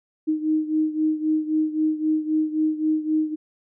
sine beating tone pair, 310 / 313.8 Hz, D#4 / D#4, -6 / +15 cents, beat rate 3.8 Hz, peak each -21 / -25 dBFS, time 0.27-3.36 s, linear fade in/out 20 ms, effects none

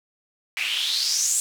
white noise with band-pass filter sweep, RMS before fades -24 dBFS, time 0.57-1.4 s, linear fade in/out 0 ms, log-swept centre 2300 to 8100 Hz, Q 5.5, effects none

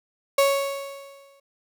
35% pulse tone with exponential decay, 554.4 Hz, C#5, in tune, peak -13 dBFS, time 0.38-1.4 s, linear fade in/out 5 ms, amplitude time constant 220 ms, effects none

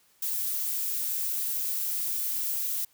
violet noise, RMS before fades -30 dBFS, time 0.22-2.85 s, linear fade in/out 5 ms, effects white hiss -64 dBFS RMS until 2.93 s

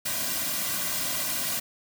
white noise with comb filter, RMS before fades -29 dBFS, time 0.05-1.6 s, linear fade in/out 10 ms, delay 2.3 ms, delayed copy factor -0.85, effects none

